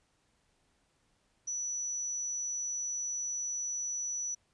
sine tone, 5920 Hz, F#8, in tune, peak -33 dBFS, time 1.47-4.35 s, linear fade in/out 10 ms, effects pink hiss -73 dBFS RMS until 4.53 s + resampled to 22050 Hz

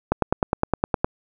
click train, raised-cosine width 1 ms, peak -4 dBFS, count 10, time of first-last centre 0.12-1.045 s, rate 9.73 Hz, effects none

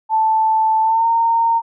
sine tone with pitch glide, 880 to 919 Hz, A5 to A#5, 0 to -25 cents, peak -12 dBFS, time 0.09-1.62 s, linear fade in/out 50 ms, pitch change +75 cents, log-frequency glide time 0.82-1.07 s, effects none

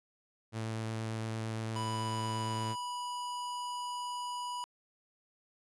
sawtooth tone, 111.4 Hz, A2, 22 cents sharp, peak -31 dBFS, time 0.52-2.76 s, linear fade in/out 50 ms
square tone with pitch glide, 987.8 to 979.8 Hz, B5 to B5, 0 to -14 cents, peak -37 dBFS, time 1.76-4.64 s, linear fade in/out 0 ms, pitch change -14 cents, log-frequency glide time 1.87-2.98 s
effects resampled to 24000 Hz

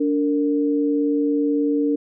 sine tone pair together, 289.2 / 459.1 Hz, D4 / A#4, -27 / -26 cents, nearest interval minor sixth, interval 801 cents, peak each -18 / -23 dBFS, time 0-1.96 s, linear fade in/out 10 ms, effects none

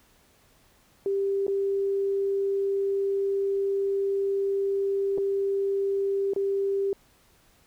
sine tone with dropouts, 394.3 Hz, G4, 10 cents sharp, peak -23 dBFS, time 1.06-6.93 s, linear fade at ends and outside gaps 1 ms, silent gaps 1.467-1.48 / 5.177-5.182 / 6.335-6.362 s, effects pink hiss -61 dBFS RMS until 7.66 s

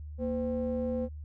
triangle ring-modulated tone, 138.59 Hz, C#3, in tune, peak -24 dBFS, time 0.18-1.09 s, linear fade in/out 50 ms, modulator 372 Hz, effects added 75 Hz sine -39 dBFS peak until 1.24 s

